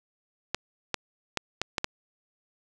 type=clicks; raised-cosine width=0.2 ms; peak=-9 dBFS; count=6; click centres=0.546 / 0.943 / 1.373 / 1.616 / 1.782 / 1.844 s; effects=none